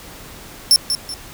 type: tone with echo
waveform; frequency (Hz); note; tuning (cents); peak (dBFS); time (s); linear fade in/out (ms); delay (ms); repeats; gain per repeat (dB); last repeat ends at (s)
sawtooth; 5380; E8; +34; -5; 0.71-0.76; 0; 190; 2; -9; 1.14
effects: pink hiss -38 dBFS RMS until 1.33 s